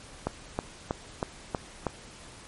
click train, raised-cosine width 1 ms, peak -13 dBFS, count 6, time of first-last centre 0.27-1.867 s, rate 3.13 Hz, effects pink hiss -48 dBFS RMS until 2.47 s + MP3 48 kbps

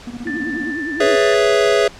triangle tone with tremolo, 240 Hz, B3, 49 cents flat, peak -23 dBFS, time 0.07-0.74 s, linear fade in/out 5 ms, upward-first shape square, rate 15 Hz, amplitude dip 75%
sine tone with vibrato, 305.4 Hz, D#4, 32 cents flat, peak -23 dBFS, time 0.25-1.16 s, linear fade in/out 10 ms, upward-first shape triangle, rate 9.8 Hz, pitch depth 220 cents each way
sine tone, 1770 Hz, A6, 10 cents sharp, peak -24 dBFS, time 0.27-1.34 s, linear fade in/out 0 ms
square chord, C# minor seventh, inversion second, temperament equal, 415.3 / 493.9 / 554.4 / 659.3 Hz, G#4 / B4 / C#5 / E5, 0 / 0 / 0 / 0 cents, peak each -16 / -20 / -20 / -19 dBFS, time 1-1.88 s, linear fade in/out 5 ms
effects pink hiss -39 dBFS RMS until 1.99 s + low-pass 6000 Hz 12 dB/octave

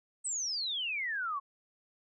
sine exponential sweep, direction down, 8372 to 1077 Hz, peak -32 dBFS, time 0.24-1.4 s, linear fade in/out 20 ms, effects none

